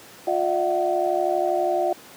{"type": "tone cluster", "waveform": "sine", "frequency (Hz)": [353.8, 605, 678, 750], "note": ["F4", "D#5", "E5", "F#5"], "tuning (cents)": [23, -49, 49, 23], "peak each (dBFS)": -25, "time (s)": [0.27, 1.93], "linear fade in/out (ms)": 5, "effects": ["pink hiss -45 dBFS RMS until 2.16 s", "high-pass 200 Hz 12 dB/octave"]}